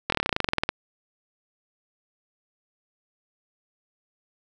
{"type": "slowing click train", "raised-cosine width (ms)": 0.3, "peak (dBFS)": -6, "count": 17, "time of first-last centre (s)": [0.1, 0.69], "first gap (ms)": 23, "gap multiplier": 1.06, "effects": []}